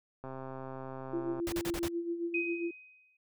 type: click train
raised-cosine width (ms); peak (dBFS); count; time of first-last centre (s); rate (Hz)
1; -29; 154; 0.24-1.399; 132
type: tone with tremolo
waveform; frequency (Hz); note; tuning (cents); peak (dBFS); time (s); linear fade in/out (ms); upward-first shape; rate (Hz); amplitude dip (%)
sine; 340.5; F4; -44; -30; 1.13-2.71; 5; sine; 7.4; 60
type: noise bursts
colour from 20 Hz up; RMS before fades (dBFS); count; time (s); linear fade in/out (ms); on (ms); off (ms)
pink; -38; 5; 1.47-1.881; 0; 51; 39
type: tone with exponential decay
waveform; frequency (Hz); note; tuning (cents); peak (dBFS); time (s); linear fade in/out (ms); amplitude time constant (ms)
sine; 2512; D#7; +16; -29; 2.34-3.17; 5; 180
effects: none